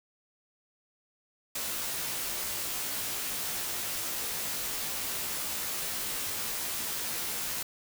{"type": "noise with comb filter", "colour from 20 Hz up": "white", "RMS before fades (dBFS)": -34, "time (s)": [1.55, 7.63], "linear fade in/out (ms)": 5, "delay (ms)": 16, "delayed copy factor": -0.85, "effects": []}